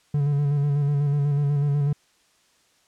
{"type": "tone with vibrato", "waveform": "triangle", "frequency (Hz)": 143.8, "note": "D3", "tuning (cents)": -36, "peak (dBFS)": -17, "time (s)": [0.14, 1.93], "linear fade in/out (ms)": 5, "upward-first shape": "square", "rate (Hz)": 8.1, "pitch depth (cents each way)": 31, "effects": ["white hiss -62 dBFS RMS until 2.87 s", "low-pass 8000 Hz 12 dB/octave"]}